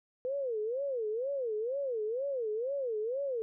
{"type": "tone with vibrato", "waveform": "sine", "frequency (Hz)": 489.3, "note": "B4", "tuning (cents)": -16, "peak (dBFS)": -31, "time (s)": [0.25, 3.42], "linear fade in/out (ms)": 0, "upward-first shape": "sine", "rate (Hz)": 2.1, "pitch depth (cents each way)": 250, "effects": []}